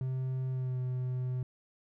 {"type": "tone with pitch glide", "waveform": "triangle", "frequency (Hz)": [130, 126.88], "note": ["C3", "B2"], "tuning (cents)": [-11, 47], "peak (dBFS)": -29, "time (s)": [0.01, 1.43], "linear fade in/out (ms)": 2, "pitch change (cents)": -42, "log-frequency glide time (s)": [0.5, 0.79], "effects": []}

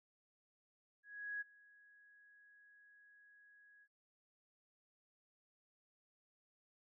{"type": "tone with ADSR envelope", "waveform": "sine", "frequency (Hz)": 1665, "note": "G#6", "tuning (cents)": 4, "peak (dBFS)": -39, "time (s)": [1.03, 3.88], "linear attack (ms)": 380, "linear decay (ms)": 19, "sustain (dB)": -24, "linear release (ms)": 55, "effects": []}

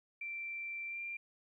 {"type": "tone with pitch glide", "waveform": "sine", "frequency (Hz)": [2349, 2378], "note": ["D7", "D7"], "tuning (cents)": [0, 21], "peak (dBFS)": -39, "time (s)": [0.21, 1.17], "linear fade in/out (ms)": 5, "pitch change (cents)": 21, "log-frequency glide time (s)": [0.87, 1], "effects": ["13-bit"]}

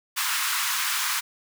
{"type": "high-pass noise", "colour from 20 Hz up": "pink", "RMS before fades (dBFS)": -26, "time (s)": [0.16, 1.21], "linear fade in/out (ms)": 20, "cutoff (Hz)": 1000, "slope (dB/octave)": 48, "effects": []}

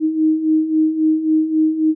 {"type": "beating tone pair", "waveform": "sine", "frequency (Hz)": [311.1, 314.8], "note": ["D#4", "D#4"], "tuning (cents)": [0, 20], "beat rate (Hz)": 3.7, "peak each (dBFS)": [-20, -14], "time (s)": [0, 1.95], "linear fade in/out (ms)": 50, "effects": []}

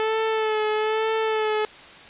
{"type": "tone with vibrato", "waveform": "sawtooth", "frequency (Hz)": 435.5, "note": "A4", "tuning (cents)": -18, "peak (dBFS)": -17, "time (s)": [0, 1.65], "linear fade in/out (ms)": 0, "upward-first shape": "sine", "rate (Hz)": 1.1, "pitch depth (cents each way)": 30, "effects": ["white hiss -44 dBFS RMS until 2.09 s", "resampled to 8000 Hz"]}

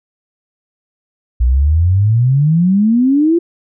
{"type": "exponential sweep", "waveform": "sine", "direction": "up", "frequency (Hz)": [58, 349.2], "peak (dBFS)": -8, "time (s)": [1.4, 3.39], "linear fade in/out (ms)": 10, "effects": []}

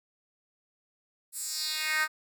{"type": "tone with high-pass filter sweep", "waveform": "10% pulse", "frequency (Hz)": 310.3, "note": "D#4", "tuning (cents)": -5, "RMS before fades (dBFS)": -31, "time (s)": [1.32, 2.08], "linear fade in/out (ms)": 50, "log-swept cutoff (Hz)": [10000, 1400], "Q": 2.4, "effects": []}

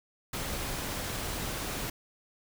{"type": "noise", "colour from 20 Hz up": "pink", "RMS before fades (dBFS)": -35, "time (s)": [0.33, 1.9], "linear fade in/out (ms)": 5, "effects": []}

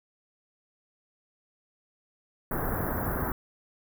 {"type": "band-stop noise", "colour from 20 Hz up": "pink", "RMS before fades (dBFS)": -30, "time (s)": [2.51, 3.32], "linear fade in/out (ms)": 2, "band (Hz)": [1700, 12000], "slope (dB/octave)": 48, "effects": []}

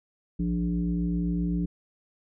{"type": "tone with frequency modulation", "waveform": "sine", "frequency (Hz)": 174.61, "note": "F3", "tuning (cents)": 0, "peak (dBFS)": -24, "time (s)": [0.39, 1.66], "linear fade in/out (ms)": 10, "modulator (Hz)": 119, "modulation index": 0.89, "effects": []}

